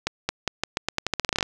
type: accelerating click train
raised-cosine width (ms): 0.2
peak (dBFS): -6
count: 17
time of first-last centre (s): 0.07-1.428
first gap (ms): 220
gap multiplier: 0.85
effects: none